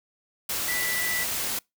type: tone in noise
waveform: sine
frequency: 1975.5 Hz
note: B6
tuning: in tune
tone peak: -28 dBFS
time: 0.68-1.24 s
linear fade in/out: 5 ms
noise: white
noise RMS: -29 dBFS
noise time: 0.49-1.59 s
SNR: -2 dB
effects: noise-tail reverb RT60 0.2 s tail -26 dB re dry